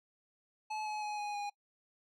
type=tone with pitch steps; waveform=square; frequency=860 / 849.6 / 839.4 / 829.3 / 819.3 Hz; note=A5 / G#5 / G#5 / G#5 / G#5; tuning=-40 / +39 / +18 / -3 / -24 cents; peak=-37 dBFS; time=0.7-1.5 s; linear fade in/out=10 ms; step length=160 ms; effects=noise-tail reverb RT60 0.1 s tail -23 dB re dry + low-pass 6000 Hz 12 dB/octave